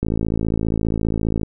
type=click train; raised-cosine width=3 ms; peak=-8 dBFS; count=78; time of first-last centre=0.03-1.433 s; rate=54.9 Hz; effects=none